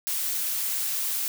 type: noise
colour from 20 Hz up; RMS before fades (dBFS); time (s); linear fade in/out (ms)
blue; -28; 0.07-1.28; 0
effects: none